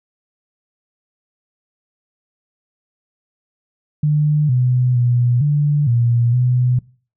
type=tone with pitch steps; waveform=sine; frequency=149.9 / 125.6 / 121.9 / 146.7 / 118.8 / 124.8 Hz; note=D3 / B2 / B2 / D3 / A#2 / B2; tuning=+36 / +30 / -22 / -2 / +33 / +19 cents; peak=-12 dBFS; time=4.03-6.79 s; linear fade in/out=5 ms; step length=460 ms; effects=noise-tail reverb RT60 0.4 s tail -22 dB re dry